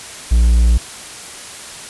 triangle tone, 58.27 Hz, A#1, in tune, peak -6 dBFS, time 0.31-0.78 s, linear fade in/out 10 ms, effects white hiss -32 dBFS RMS until 1.89 s + resampled to 24000 Hz

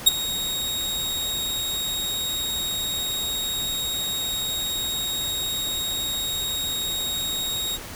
sawtooth tone with ADSR envelope, 3762 Hz, A#7, 15 cents sharp, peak -5 dBFS, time 0.06-7.78 s, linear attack 15 ms, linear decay 18 ms, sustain -17 dB, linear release 33 ms, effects pink hiss -37 dBFS RMS until 7.95 s

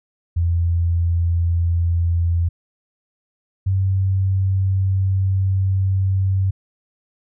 sine tone pair in turn, 85.2 / 95.63 Hz, F2 / G2, -42 / -42 cents, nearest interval major second, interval 200 cents, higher second, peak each -15 dBFS, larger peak neither, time 0.36-2.49 / 3.66-6.51 s, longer second, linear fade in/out 10 ms, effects none

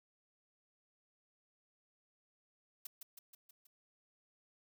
blue noise with echo, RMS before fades -45 dBFS, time 2.85-2.87 s, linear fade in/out 5 ms, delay 160 ms, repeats 5, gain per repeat -4 dB, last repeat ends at 3.67 s, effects none

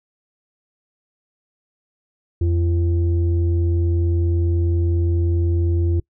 sine tone pair together, 85.12 / 340.7 Hz, F2 / F4, -44 / -43 cents, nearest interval 2 octaves, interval 2401 cents, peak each -15 / -24 dBFS, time 2.41-6 s, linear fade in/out 5 ms, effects noise-tail reverb RT60 0.1 s tail -25 dB re dry + tanh soft clip ceiling -10 dBFS

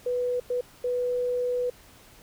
sine tone bursts at uneven times, 493.4 Hz, B4, 2 cents flat, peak -24 dBFS, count 3, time 0.06-0.4 / 0.5-0.61 / 0.84-1.7 s, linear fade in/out 5 ms, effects pink hiss -53 dBFS RMS until 2.22 s

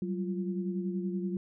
sine tone cluster, 187.5 / 198 / 347.7 Hz, F#3 / G3 / F4, +23 / +18 / -8 cents, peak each -32 / -39 / -37 dBFS, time 0.02-1.37 s, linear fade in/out 2 ms, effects none

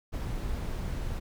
brown noise, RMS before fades -33 dBFS, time 0.12-1.2 s, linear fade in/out 20 ms, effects none

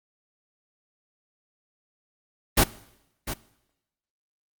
pink noise with echo, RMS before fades -17 dBFS, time 2.57-2.64 s, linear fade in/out 10 ms, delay 700 ms, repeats 1, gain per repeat -13 dB, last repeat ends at 3.34 s, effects noise-tail reverb RT60 0.9 s tail -20 dB re dry + Opus 24 kbps

